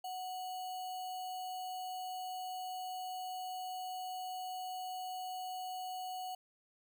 sine tone with sample-and-hold, 740 Hz, F#5, in tune, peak -39 dBFS, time 0.04-6.35 s, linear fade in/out 5 ms, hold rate 3675 Hz, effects none

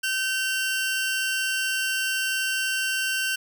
sawtooth tone pair together, 1540.1 / 2756 Hz, G6 / F7, -31 / -24 cents, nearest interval minor seventh, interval 1007 cents, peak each -22 / -25 dBFS, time 0.03-3.36 s, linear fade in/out 10 ms, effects none

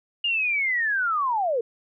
sine linear sweep, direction down, 2861 to 440 Hz, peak -21 dBFS, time 0.24-1.61 s, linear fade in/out 5 ms, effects none

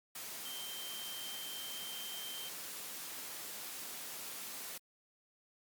sine tone in noise, 3136 Hz, G7, in tune, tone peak -45 dBFS, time 0.45-2.49 s, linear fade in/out 5 ms, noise white, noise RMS -45 dBFS, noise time 0.15-4.78 s, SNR -3 dB, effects high-pass 150 Hz 12 dB/octave + Opus 48 kbps

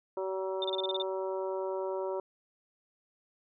harmonic tone, 190 Hz, F#3, 46 cents sharp, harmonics 2 / 3 / 4 / 5 / 6 / 7, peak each -34 / -36 / -49 / -40 / -52 / -50 dBFS, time 0.17-2.2 s, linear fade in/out 2 ms
sine tone bursts, 3600 Hz, A7, 39 cents sharp, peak -31 dBFS, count 8, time 0.62-1.021 s, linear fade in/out 2 ms, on 23 ms, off 31 ms
effects none

